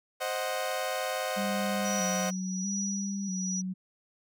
sawtooth chord, C diminished, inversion none, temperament equal, 523.3 / 622.3 / 740 Hz, C5 / Eb5 / Gb5, 0 / 0 / 0 cents, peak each -30 / -31 / -31 dBFS, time 0.2-2.31 s, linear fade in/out 20 ms
sine tone with vibrato, 192 Hz, G3, 36 cents flat, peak -31 dBFS, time 1.36-3.74 s, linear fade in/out 20 ms, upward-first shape square, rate 0.78 Hz, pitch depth 56 cents each way
sine tone with tremolo, 5840 Hz, F#8, 24 cents flat, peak -31 dBFS, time 1.84-3.62 s, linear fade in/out 20 ms, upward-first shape triangle, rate 1.3 Hz, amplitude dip 75%
effects none

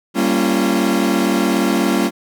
40% pulse chord, G half-diminished seventh, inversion none, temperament equal with one note detuned, 196 / 233.1 / 277.2 / 342 Hz, G3 / Bb3 / Db4 / F4, 0 / 0 / 0 / -36 cents, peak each -19 dBFS, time 0.14-2.11 s, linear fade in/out 50 ms, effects none

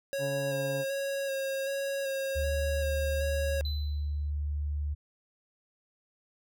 square tone with vibrato, 546 Hz, C#5, 26 cents flat, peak -31 dBFS, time 0.13-3.61 s, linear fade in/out 0 ms, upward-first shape square, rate 1.3 Hz, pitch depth 17 cents each way
harmonic tone, 140 Hz, C#3, 18 cents sharp, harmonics 1 / 2 / 3 / 4 / 5 / 6 / 7, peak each -35 / -41 / -45 / -47 / -49 / -51 / -52 dBFS, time 0.18-0.85 s, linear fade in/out 50 ms
sine tone, 73.42 Hz, D2, in tune, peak -29 dBFS, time 2.35-4.95 s, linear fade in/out 20 ms
triangle tone with exponential decay, 4021 Hz, B7, 30 cents sharp, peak -34 dBFS, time 3.65-4.3 s, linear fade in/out 2 ms, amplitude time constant 140 ms
effects none

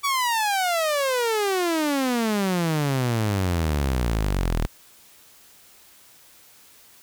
sawtooth exponential sweep, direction down, 1151 to 37.53 Hz, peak -17 dBFS, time 0.03-4.67 s, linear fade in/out 20 ms, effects white hiss -52 dBFS RMS until 7.02 s

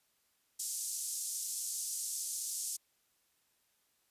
pink band-pass noise, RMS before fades -39 dBFS, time 0.59-2.77 s, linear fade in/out 10 ms, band 6200 to 11000 Hz, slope 24 dB/octave, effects white hiss -75 dBFS RMS until 4.1 s + resampled to 32000 Hz

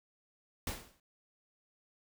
pink noise with exponential decay, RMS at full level -35 dBFS, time 0.67-1 s, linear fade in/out 2 ms, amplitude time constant 70 ms, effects none

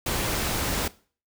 pink noise, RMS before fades -27 dBFS, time 0.06-0.88 s, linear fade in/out 5 ms, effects noise-tail reverb RT60 0.4 s tail -19 dB re dry

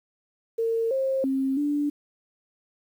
sine tone with pitch steps, 455.6 / 533 / 267.8 / 291.5 Hz, A#4 / C5 / C4 / D4, -40 / +32 / +40 / -13 cents, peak -22 dBFS, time 0.58-1.9 s, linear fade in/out 10 ms, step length 330 ms, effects 9-bit

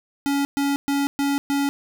square tone bursts, 280.9 Hz, C#4, 23 cents sharp, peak -20 dBFS, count 5, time 0.26-1.69 s, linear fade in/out 0 ms, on 190 ms, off 120 ms, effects none

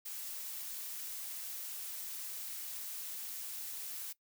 blue noise, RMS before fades -43 dBFS, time 0.05-4.13 s, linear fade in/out 10 ms, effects noise-tail reverb RT60 0.1 s tail -19 dB re dry

